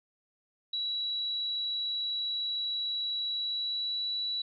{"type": "tone with pitch glide", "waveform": "sine", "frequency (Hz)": [3911, 3934], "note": ["B7", "B7"], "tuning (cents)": [-18, -7], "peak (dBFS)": -30, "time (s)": [0.73, 4.42], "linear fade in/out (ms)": 5, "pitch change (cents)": 11, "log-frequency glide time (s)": [3.32, 4.1], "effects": []}